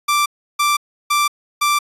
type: tone bursts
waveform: sawtooth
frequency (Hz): 1174.7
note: D6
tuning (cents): 0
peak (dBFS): -10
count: 4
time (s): 0.08-1.79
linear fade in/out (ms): 10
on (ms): 180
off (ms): 330
effects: resampled to 32000 Hz